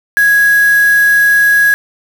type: tone with quantisation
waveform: sine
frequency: 1661.2 Hz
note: G#6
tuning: in tune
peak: -6 dBFS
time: 0.17-1.74 s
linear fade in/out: 0 ms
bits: 3
effects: none